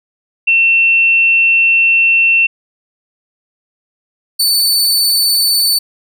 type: tone pair in turn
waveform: sine / sawtooth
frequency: 2700 / 4508 Hz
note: E7 / C#8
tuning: +41 / +28 cents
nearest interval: major sixth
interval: 887 cents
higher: second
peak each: -7 dBFS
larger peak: neither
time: 0.47-2.47 / 4.39-5.79 s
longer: first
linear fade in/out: 10 ms
effects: none